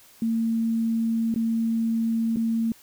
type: tone with dropouts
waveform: sine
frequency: 227.1 Hz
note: A#3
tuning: 45 cents flat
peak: -21 dBFS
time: 0.22-2.72 s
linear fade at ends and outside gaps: 2 ms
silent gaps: 1.342-1.36 / 2.361-2.369 s
effects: white hiss -53 dBFS RMS until 2.82 s